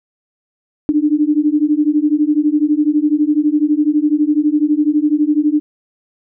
sine beating tone pair, 293.7 / 305.7 Hz, D4 / D#4, 0 / -30 cents, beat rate 12 Hz, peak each -14 dBFS, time 0.89-5.6 s, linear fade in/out 0 ms, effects none

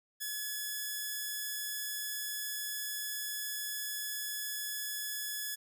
5% pulse tone, 1703 Hz, G#6, 43 cents sharp, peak -25 dBFS, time 0.2-5.56 s, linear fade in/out 20 ms, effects none

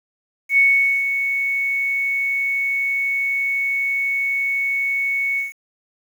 sine tone with ADSR envelope, 2217 Hz, C#7, in tune, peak -10 dBFS, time 0.49-5.53 s, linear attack 86 ms, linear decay 450 ms, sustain -8 dB, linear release 150 ms, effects 7-bit

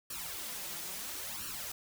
white noise with flanger, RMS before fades -41 dBFS, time 0.1-1.72 s, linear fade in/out 5 ms, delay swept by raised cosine 0.69 to 5.79 ms, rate 0.74 Hz, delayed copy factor +0.75, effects none

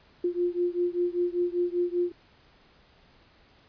sine beating tone pair, 350.1 / 355.2 Hz, F4 / F4, +4 / +29 cents, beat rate 5.1 Hz, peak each -27 / -28 dBFS, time 0.24-2.12 s, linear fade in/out 5 ms, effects pink hiss -59 dBFS RMS until 3.68 s + resampled to 11025 Hz

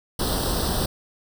pink noise with comb filter, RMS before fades -24 dBFS, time 0.19-0.86 s, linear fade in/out 5 ms, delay 0.22 ms, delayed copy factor +0.85, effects none

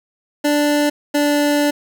25% pulse tone pair in turn, 293.7 / 292 Hz, D4 / D4, 0 / -10 cents, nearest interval unison, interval 10 cents, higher first, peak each -10 dBFS, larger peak neither, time 0.44-0.9 / 1.14-1.71 s, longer second, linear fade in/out 10 ms, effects none

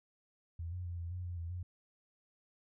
sine tone with pitch steps, 83.8 / 90.2 / 86.9 / 85.1 / 90.1 / 88 / 84.1 / 89.6 Hz, E2 / F#2 / F2 / F2 / F#2 / F2 / E2 / F2, +29 / -44 / -8 / -44 / -45 / +14 / +35 / +45 cents, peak -38 dBFS, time 0.59-1.63 s, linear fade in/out 5 ms, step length 130 ms, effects none

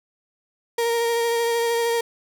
35% pulse tone with vibrato, 466.2 Hz, A#4, in tune, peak -18 dBFS, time 0.78-2.01 s, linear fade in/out 5 ms, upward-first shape sine, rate 13 Hz, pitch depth 16 cents each way, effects none

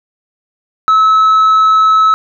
triangle tone with tanh clipping, 1296 Hz, E6, 30 cents flat, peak -6 dBFS, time 0.88-2.14 s, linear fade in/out 0 ms, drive 7 dB, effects none

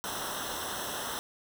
pink noise with comb filter, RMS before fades -36 dBFS, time 0.04-1.19 s, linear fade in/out 0 ms, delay 0.43 ms, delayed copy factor -0.9, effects none

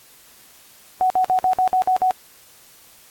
sine tone bursts, 744 Hz, F#5, 9 cents sharp, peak -14 dBFS, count 8, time 1.01-2.109 s, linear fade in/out 0 ms, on 91 ms, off 53 ms, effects white hiss -49 dBFS RMS until 3.1 s + AAC 64 kbps

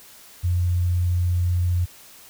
sine tone, 88.5 Hz, F2, 23 cents sharp, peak -18 dBFS, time 0.43-1.86 s, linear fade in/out 20 ms, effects white hiss -47 dBFS RMS until 2.29 s

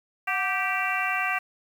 harmonic tone with a mistuned harmonic, 390 Hz, G4, 9 cents flat, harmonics 2 / 3 / 4 / 5 / 6 / 7, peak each -31 / -31 / -31 / -31 / -31 / -31 dBFS, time 0.27-1.39 s, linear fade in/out 10 ms, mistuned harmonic 2, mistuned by -93 cents, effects 8-bit

